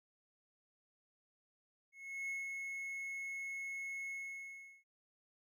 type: tone with ADSR envelope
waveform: triangle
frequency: 2182 Hz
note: C#7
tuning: 28 cents flat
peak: -36 dBFS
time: 1.92-4.84 s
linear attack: 370 ms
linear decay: 170 ms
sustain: -3 dB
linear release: 730 ms
effects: none